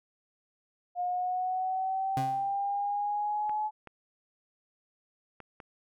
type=linear sweep; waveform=sine; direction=up; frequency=712 to 857 Hz; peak=-28 dBFS; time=0.95-3.71 s; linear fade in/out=50 ms
type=tone with exponential decay; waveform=30% pulse; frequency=133.9 Hz; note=C3; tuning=40 cents sharp; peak=-26 dBFS; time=2.17-2.56 s; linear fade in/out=2 ms; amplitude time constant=84 ms
type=clicks; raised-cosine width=0.5 ms; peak=-30 dBFS; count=4; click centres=3.495 / 3.873 / 5.403 / 5.602 s
effects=none